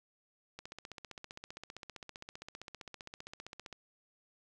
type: click train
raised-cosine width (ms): 0.2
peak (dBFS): -28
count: 49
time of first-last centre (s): 0.59-3.727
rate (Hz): 15.3
effects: none